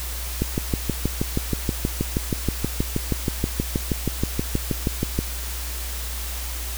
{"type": "click train", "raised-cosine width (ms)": 3, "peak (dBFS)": -8, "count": 31, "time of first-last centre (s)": [0.42, 5.189], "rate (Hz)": 6.29, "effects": ["added 60 Hz sine -29 dBFS peak until 6.77 s", "white hiss -33 dBFS RMS until 6.77 s"]}